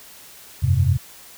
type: chord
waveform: sine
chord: F suspended second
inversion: none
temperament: equal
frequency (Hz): 87.31 / 98 / 130.81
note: F2 / G2 / C3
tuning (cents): 0 / 0 / 0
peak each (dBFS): -19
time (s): 0.62-0.98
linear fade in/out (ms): 20
effects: white hiss -44 dBFS RMS until 1.37 s